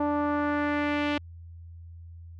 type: tone with low-pass filter sweep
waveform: sawtooth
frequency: 293.1 Hz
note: D4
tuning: 3 cents flat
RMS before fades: -27 dBFS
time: 0-1.18 s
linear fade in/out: 5 ms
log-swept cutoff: 920 to 3000 Hz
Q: 2
effects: added 84 Hz sine -42 dBFS peak until 2.39 s